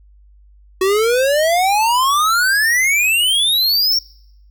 square exponential sweep, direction up, 370 to 5588 Hz, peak -13 dBFS, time 0.81-3.99 s, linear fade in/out 5 ms, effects noise-tail reverb RT60 0.8 s tail -25 dB re dry + added 50 Hz sine -44 dBFS peak until 4.5 s

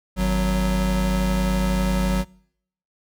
square tone pair together, 51.56 / 185 Hz, G#1 / F#3, -12 / 0 cents, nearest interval octave + minor seventh, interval 2212 cents, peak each -22 dBFS, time 0.16-2.25 s, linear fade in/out 50 ms, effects noise-tail reverb RT60 0.7 s tail -25 dB re dry

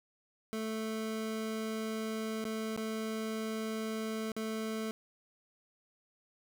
25% pulse tone with dropouts, 220 Hz, A3, in tune, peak -31 dBFS, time 0.53-4.91 s, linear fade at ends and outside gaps 0 ms, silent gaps 2.442-2.452 / 2.763-2.776 / 4.318-4.365 s, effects none

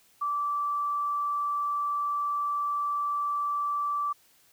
sine tone, 1163 Hz, D6, 17 cents flat, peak -26 dBFS, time 0.21-4.13 s, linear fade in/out 10 ms, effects white hiss -62 dBFS RMS until 4.52 s

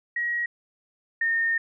sine tone pair in turn, 1901 / 1830 Hz, A#6 / A#6, +33 / -32 cents, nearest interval minor second, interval 65 cents, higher first, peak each -24 / -21 dBFS, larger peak second, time 0.16-0.46 / 1.21-1.58 s, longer second, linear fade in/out 5 ms, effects none

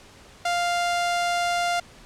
sawtooth tone, 698.5 Hz, F5, in tune, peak -18 dBFS, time 0.45-1.8 s, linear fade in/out 5 ms, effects pink hiss -49 dBFS RMS until 2.05 s + low-pass 8000 Hz 12 dB/octave

